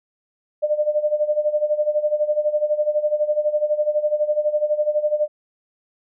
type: tone with tremolo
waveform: sine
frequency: 601 Hz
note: D5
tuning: 40 cents sharp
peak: -14 dBFS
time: 0.62-5.28 s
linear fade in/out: 20 ms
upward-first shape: sine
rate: 12 Hz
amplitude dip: 80%
effects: none